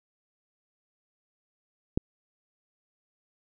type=click; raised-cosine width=3 ms; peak=-11 dBFS; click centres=1.975 s; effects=none